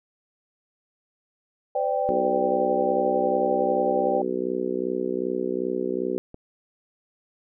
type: chord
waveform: sine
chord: C suspended second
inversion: none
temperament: equal with one note detuned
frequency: 511.9 / 587.3 / 784 Hz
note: C5 / D5 / G5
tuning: -38 / 0 / 0 cents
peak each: -26 dBFS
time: 1.75-4.22 s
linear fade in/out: 5 ms
type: harmonic tone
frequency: 62.6 Hz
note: B1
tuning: 24 cents sharp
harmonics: 3 / 4 / 5 / 6 / 7 / 8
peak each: -36 / -32 / -33 / -27 / -32 / -33 dBFS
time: 2.09-6.18 s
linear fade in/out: 0 ms
type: click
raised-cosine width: 2 ms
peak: -27 dBFS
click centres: 6.344 s
effects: none